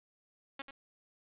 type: tone with echo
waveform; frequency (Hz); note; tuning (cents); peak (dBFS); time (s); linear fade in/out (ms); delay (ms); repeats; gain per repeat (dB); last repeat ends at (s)
5% pulse; 274.1; C#4; -19; -28; 0.59-0.62; 5; 89; 1; -7; 0.709
effects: resampled to 8000 Hz + 9-bit